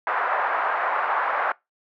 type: band-pass noise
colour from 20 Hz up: pink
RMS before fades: -24 dBFS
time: 0.07-1.52 s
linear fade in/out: 2 ms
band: 710 to 1600 Hz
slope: 24 dB/octave
effects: noise-tail reverb RT60 0.2 s tail -23 dB re dry